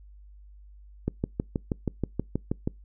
click train, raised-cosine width 3 ms, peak -13 dBFS, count 11, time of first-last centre 1.08-2.675 s, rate 6.27 Hz, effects noise-tail reverb RT60 0.2 s tail -26 dB re dry + added 50 Hz sine -47 dBFS peak until 2.84 s

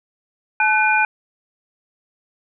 sine tone cluster, 861 / 1506 / 2421 Hz, A5 / F#6 / D#7, -38 / +30 / -48 cents, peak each -18 dBFS, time 0.6-1.05 s, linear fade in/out 2 ms, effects none

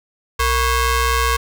sawtooth ring-modulated tone, 522 Hz, C5, 4 cents flat, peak -8 dBFS, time 0.39-1.37 s, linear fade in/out 10 ms, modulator 584 Hz, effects none

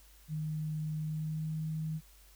sine tone with pitch glide, 154.6 to 157.21 Hz, D#3 to D#3, -11 to +18 cents, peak -33 dBFS, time 0.28-2.01 s, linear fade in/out 50 ms, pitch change +29 cents, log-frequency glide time 1.01-1.55 s, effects added 50 Hz sine -58 dBFS peak until 2.35 s + white hiss -62 dBFS RMS until 2.35 s

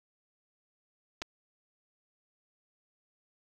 clicks, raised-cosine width 0.2 ms, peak -20 dBFS, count 2, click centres 1.218 / 1.221 s, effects none

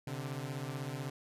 sawtooth beating tone pair, 130.3 / 146.3 Hz, C3 / D3, -7 / -6 cents, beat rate 16 Hz, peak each -36 / -37 dBFS, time 0.07-1.1 s, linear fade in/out 5 ms, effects resampled to 32000 Hz

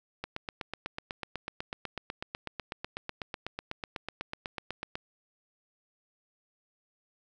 click train, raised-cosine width 0.3 ms, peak -19 dBFS, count 39, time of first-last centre 0.24-4.955 s, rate 8.06 Hz, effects none

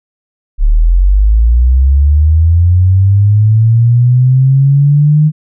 sine linear sweep, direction up, 34.64 to 154.6 Hz, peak -4 dBFS, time 0.58-5.32 s, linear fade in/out 50 ms, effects none

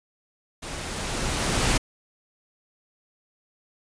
pink noise with level ramp, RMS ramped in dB -35 to -21 dBFS, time 0.62-1.78 s, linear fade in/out 10 ms, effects resampled to 22050 Hz

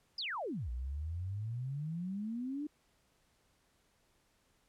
sine exponential two-way sweep, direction down then up, 5274 to 58.27 to 305.1 Hz, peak -36 dBFS, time 0.18-2.67 s, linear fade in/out 5 ms, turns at 0.7 s, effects pink hiss -73 dBFS RMS until 4.68 s + low-pass 12000 Hz 12 dB/octave

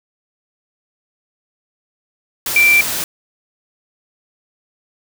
sine tone in noise, 2349 Hz, D7, in tune, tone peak -8 dBFS, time 2.56-2.81 s, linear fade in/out 2 ms, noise white, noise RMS -21 dBFS, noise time 2.46-3.04 s, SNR +10 dB, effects none

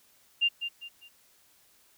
sine tone with echo, 2794 Hz, F7, in tune, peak -21 dBFS, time 0.41-0.49 s, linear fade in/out 20 ms, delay 200 ms, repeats 3, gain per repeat -9 dB, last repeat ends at 1.09 s, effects white hiss -63 dBFS RMS until 1.97 s

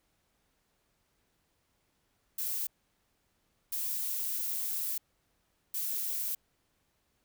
violet noise bursts at uneven times, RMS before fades -34 dBFS, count 3, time 2.38-2.67 / 3.72-4.98 / 5.74-6.35 s, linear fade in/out 5 ms, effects pink hiss -75 dBFS RMS until 7.24 s

